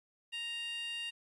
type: tone with high-pass filter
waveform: 15% pulse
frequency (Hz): 932.3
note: A#5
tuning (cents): 0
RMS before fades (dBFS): -40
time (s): 0.32-1.11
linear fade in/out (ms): 20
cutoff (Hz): 2500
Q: 7.7
effects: resampled to 24000 Hz + 12-bit